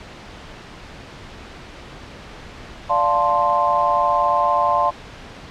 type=chord; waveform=sine; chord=D minor seventh; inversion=none; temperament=equal; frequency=587.3 / 698.5 / 880 / 1046.5 Hz; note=D5 / F5 / A5 / C6; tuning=0 / 0 / 0 / 0 cents; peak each=-23 / -21 / -21 / -18 dBFS; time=2.89-4.91 s; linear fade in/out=20 ms; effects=pink hiss -38 dBFS RMS until 5.5 s + low-pass 4000 Hz 12 dB/octave